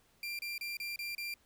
30% pulse tone bursts, 2375 Hz, D7, 19 cents sharp, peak -35 dBFS, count 6, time 0.23-1.34 s, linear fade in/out 2 ms, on 160 ms, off 30 ms, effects pink hiss -69 dBFS RMS until 1.45 s

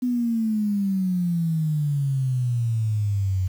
sine exponential sweep, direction down, 251.3 to 91.5 Hz, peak -20 dBFS, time 0.02-3.48 s, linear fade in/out 10 ms, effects 8-bit

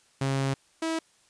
sawtooth tone pair in turn, 135.7 / 324.4 Hz, C#3 / E4, -36 / -28 cents, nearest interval octave + minor third, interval 1508 cents, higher second, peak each -21 / -23 dBFS, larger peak first, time 0.21-0.54 / 0.82-0.99 s, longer first, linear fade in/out 5 ms, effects white hiss -63 dBFS RMS until 1.29 s + resampled to 22050 Hz

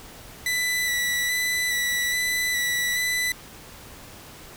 sawtooth tone with vibrato, 1975.5 Hz, B6, in tune, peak -19 dBFS, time 0.46-3.32 s, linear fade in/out 2 ms, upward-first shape square, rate 1.2 Hz, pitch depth 15 cents each way, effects pink hiss -44 dBFS RMS until 4.56 s

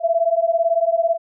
sine beating tone pair, 659.3 / 677.3 Hz, E5 / E5, 0 / +47 cents, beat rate 18 Hz, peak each -18 / -18 dBFS, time 0-1.18 s, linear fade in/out 50 ms, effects none

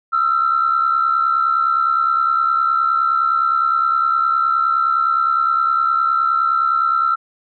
sine tone pair together, 1284 / 1353.7 Hz, E6 / E6, -46 / +46 cents, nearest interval minor second, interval 92 cents, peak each -19 / -14 dBFS, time 0.12-7.16 s, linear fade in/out 20 ms, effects tanh soft clip ceiling -7 dBFS

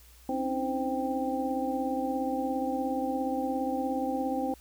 sine tone cluster, 262.8 / 279.9 / 315.1 / 519 / 788 Hz, C4 / C#4 / D#4 / C5 / G5, +8 / +17 / +22 / -14 / +9 cents, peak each -32 / -37 / -37 / -34 / -33 dBFS, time 0.29-4.54 s, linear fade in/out 2 ms, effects added 60 Hz sine -54 dBFS peak until 4.6 s + white hiss -58 dBFS RMS until 4.6 s

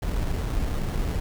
brown noise with sample-and-hold, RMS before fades -26 dBFS, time 0.02-1.2 s, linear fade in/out 5 ms, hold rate 2450 Hz, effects none

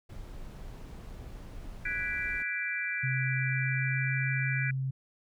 brown noise, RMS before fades -43 dBFS, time 0.09-2.43 s, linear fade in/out 10 ms
sine chord, G# half-diminished seventh, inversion third, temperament equal, 1480 / 1661.2 / 1975.5 / 2349 Hz, F#6 / G#6 / B6 / D7, 0 / 0 / 0 / 0 cents, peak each -38 / -36 / -37 / -34 dBFS, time 1.85-4.71 s, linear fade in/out 5 ms
sine tone with pitch glide, 130.81 to 132.87 Hz, C3 to C3, 0 to +27 cents, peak -29 dBFS, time 3.03-4.91 s, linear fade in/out 10 ms, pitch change +27 cents, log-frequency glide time 3.36-4.21 s
effects none

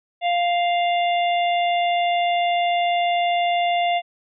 harmonic tone, 698.5 Hz, F5, in tune, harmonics 1 / 3 / 4 / 5, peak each -18 / -28 / -30 / -32 dBFS, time 0.21-4.02 s, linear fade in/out 50 ms, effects none

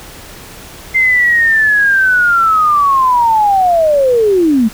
sine linear sweep, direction down, 2093 to 207.7 Hz, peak -7 dBFS, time 0.94-4.69 s, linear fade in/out 20 ms, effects pink hiss -33 dBFS RMS until 4.73 s

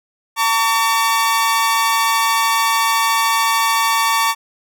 sawtooth tone pair together, 906 / 1135.9 Hz, A#5 / C#6, -50 / +42 cents, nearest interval major third, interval 392 cents, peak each -13 dBFS, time 0.36-4.35 s, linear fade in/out 50 ms, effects none

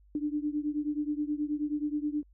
sine beating tone pair, 293.7 / 303.1 Hz, D4 / D#4, 0 / -45 cents, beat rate 9.4 Hz, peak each -31 / -33 dBFS, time 0.15-2.23 s, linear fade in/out 2 ms, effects added 50 Hz sine -57 dBFS peak until 2.33 s

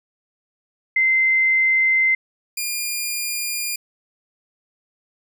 sine / 10% pulse tone pair in turn, 2074 / 2412 Hz, C7 / D7, -16 / +46 cents, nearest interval minor third, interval 262 cents, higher second, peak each -14 dBFS, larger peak neither, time 0.96-2.15 / 2.57-3.76 s, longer neither, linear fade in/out 5 ms, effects none

